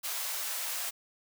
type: high-pass noise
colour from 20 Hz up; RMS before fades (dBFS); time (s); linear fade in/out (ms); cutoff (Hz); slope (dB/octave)
white; -35; 0.03-0.91; 20; 570; 24
effects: none